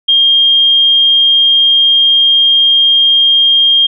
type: tone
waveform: sine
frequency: 3218 Hz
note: G7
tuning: 45 cents sharp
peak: -5 dBFS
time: 0.08-3.87 s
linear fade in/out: 10 ms
effects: none